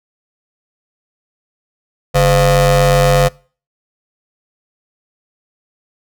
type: ring-modulated tone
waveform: 30% pulse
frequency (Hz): 185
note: F#3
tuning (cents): 0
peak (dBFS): -3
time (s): 2.14-3.29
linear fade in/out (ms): 20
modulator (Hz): 326
effects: noise-tail reverb RT60 0.4 s tail -24 dB re dry